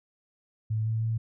sine tone with pitch steps, 109.4 / 111.5 / 112.5 Hz, A2 / A2 / A2, -9 / +23 / +39 cents, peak -25 dBFS, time 0.7-1.18 s, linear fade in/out 10 ms, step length 160 ms, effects none

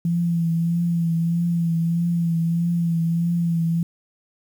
sine tone with vibrato, 168.6 Hz, E3, 39 cents sharp, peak -18 dBFS, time 0.05-3.83 s, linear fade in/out 2 ms, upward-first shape triangle, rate 1.6 Hz, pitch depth 39 cents each way, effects 8-bit

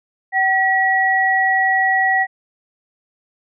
sine tone pair together, 764 / 1925.2 Hz, G5 / B6, -45 / -45 cents, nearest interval octave + major third, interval 1600 cents, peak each -17 / -15 dBFS, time 0.32-2.27 s, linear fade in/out 50 ms, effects none

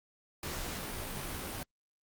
pink noise with comb filter, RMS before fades -39 dBFS, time 0.43-1.63 s, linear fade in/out 2 ms, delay 18 ms, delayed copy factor -0.65, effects Opus 48 kbps

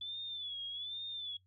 sine tone with vibrato, 3459 Hz, A7, 30 cents flat, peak -39 dBFS, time 0.01-1.37 s, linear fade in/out 5 ms, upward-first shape sine, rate 1.2 Hz, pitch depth 96 cents each way, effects noise-tail reverb RT60 0.1 s tail -17 dB re dry + added 93 Hz sine -68 dBFS peak until 1.46 s

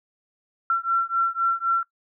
sine beating tone pair, 1355 / 1358.9 Hz, E6 / F6, +47 / -48 cents, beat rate 3.9 Hz, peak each -23 dBFS, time 0.7-1.83 s, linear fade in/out 2 ms, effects noise-tail reverb RT60 0.1 s tail -20 dB re dry

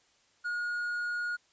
triangle tone, 1439 Hz, F#6, 49 cents flat, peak -29 dBFS, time 0.44-1.37 s, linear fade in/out 20 ms, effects white hiss -67 dBFS RMS until 1.52 s + resampled to 16000 Hz

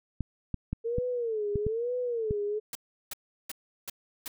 clicks, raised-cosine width 5 ms, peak -18 dBFS, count 7, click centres 0.207 / 0.543 / 0.73 / 0.984 / 1.557 / 1.666 / 2.309 s
sine tone with vibrato, 451.9 Hz, A4, 46 cents sharp, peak -28 dBFS, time 0.84-2.6 s, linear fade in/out 20 ms, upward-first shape sine, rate 1.1 Hz, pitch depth 170 cents each way
white noise bursts, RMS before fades -37 dBFS, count 5, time 2.73-4.28 s, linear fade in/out 2 ms, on 22 ms, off 360 ms
effects none

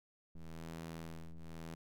sawtooth ring-modulated tone, 81.8 Hz, E2, 13 cents flat, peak -38 dBFS, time 0.35-1.75 s, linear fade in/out 5 ms, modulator 82.3 Hz, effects none

